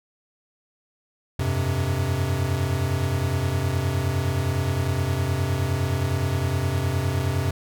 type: chord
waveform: square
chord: F suspended second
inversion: none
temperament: equal with one note detuned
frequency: 88.32 / 98 / 130.81 Hz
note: F2 / G2 / C3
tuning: +20 / 0 / 0 cents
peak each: -27 / -28 / -26 dBFS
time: 1.39-7.51 s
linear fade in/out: 5 ms
effects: none